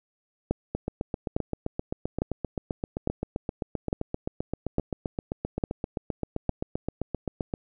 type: two click trains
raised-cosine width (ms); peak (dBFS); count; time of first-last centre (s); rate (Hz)
2; -15 / -11; 53 / 8; 0.75-7.539 / 0.51-6.493; 7.66 / 1.17
effects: none